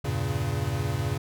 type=chord; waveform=square; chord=E diminished seventh; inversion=none; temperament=equal; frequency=82.41 / 98 / 116.54 / 138.59 Hz; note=E2 / G2 / Bb2 / Db3; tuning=0 / 0 / 0 / 0 cents; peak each=-35 / -32 / -32 / -31 dBFS; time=0.04-1.18 s; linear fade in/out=10 ms; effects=none